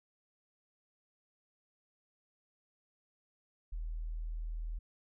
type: tone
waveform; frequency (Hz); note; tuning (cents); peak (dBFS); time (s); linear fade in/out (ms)
sine; 40.15; E1; -45; -36; 3.72-4.79; 10
effects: none